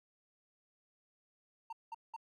triangle tone bursts, 911 Hz, A#5, 40 cents flat, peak -39 dBFS, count 3, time 1.7-2.164 s, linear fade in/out 5 ms, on 28 ms, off 190 ms, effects none

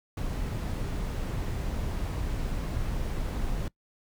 brown noise, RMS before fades -31 dBFS, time 0.17-3.68 s, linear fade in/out 2 ms, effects noise-tail reverb RT60 0.1 s tail -22 dB re dry

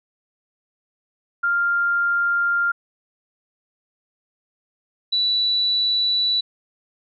sine tone pair in turn, 1396.9 / 3951 Hz, F6 / B7, 0 / 0 cents, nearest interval octave + tritone, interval 1800 cents, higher second, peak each -17 dBFS, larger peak neither, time 1.43-2.72 / 5.12-6.41 s, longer neither, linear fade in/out 10 ms, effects none

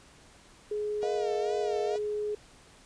sine tone, 419.6 Hz, G#4, 18 cents sharp, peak -29 dBFS, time 0.71-2.35 s, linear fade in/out 5 ms
5% pulse tone with vibrato, 469.9 Hz, A#4, 14 cents sharp, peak -33 dBFS, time 1.01-1.99 s, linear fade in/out 20 ms, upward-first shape sine, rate 2.2 Hz, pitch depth 110 cents each way
sine chord, Bb suspended fourth, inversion none, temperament equal with one note detuned, 466.2 / 622.3 / 711.1 Hz, Bb4 / Eb5 / F5, 0 / 0 / +31 cents, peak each -35 dBFS, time 1.03-1.96 s, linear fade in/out 0 ms
effects pink hiss -56 dBFS RMS until 2.85 s + resampled to 22050 Hz

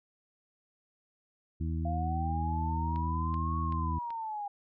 harmonic tone, 81 Hz, E2, 30 cents flat, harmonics 1 / 2 / 3 / 4, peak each -31 / -37 / -41 / -43 dBFS, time 1.6-3.99 s, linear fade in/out 10 ms
sine linear two-way sweep, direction up then down, 686 to 1108.7 to 803 Hz, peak -34 dBFS, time 1.85-4.48 s, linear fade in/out 5 ms, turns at 3.59 s
click train, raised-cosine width 0.3 ms, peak -33 dBFS, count 4, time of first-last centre 2.96-4.105 s, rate 2.62 Hz
effects none

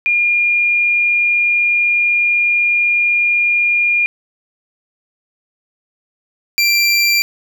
sine / 25% pulse tone pair in turn, 2416 / 2361 Hz, D7 / D7, +48 / +9 cents, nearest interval unison, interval 39 cents, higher first, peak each -11 / -7 dBFS, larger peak second, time 0.06-4.06 / 6.58-7.22 s, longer first, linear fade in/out 0 ms, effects none

